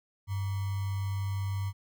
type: tone with sample-and-hold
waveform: sine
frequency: 98 Hz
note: G2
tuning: in tune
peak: -29 dBFS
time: 0.27-1.73 s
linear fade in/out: 50 ms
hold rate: 1050 Hz
effects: none